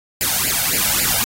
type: noise with flanger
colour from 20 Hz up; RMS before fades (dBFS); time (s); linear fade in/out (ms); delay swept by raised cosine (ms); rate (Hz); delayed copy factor
white; -18; 0.21-1.24; 0; 0.41 to 1.39; 3.7; +1
effects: AAC 48 kbps